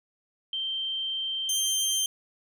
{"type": "tone pair in turn", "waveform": ["sine", "20% pulse"], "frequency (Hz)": [3136, 3148], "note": ["G7", "G7"], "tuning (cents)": [0, 7], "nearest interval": "unison", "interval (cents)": 7, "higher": "second", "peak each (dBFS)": [-28, -19], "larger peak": "second", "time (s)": [[0.53, 1.49], [1.49, 2.06]], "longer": "first", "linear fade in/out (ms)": 2, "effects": []}